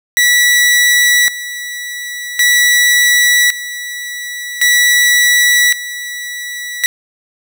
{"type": "tone with tremolo", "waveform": "sawtooth", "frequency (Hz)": 1949, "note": "B6", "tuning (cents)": -23, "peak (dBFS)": -4, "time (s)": [0.17, 6.86], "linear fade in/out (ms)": 0, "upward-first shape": "square", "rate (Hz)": 0.45, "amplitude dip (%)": 80, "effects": []}